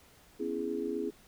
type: chord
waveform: sine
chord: C# minor seventh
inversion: third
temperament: just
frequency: 249.5 / 277.2 / 332.6 / 415.8 Hz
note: B3 / C#4 / E4 / G#4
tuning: +18 / 0 / +16 / +2 cents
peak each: -39 / -39 / -37 / -35 dBFS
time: 0.39-1.11 s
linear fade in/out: 20 ms
effects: pink hiss -60 dBFS RMS until 1.27 s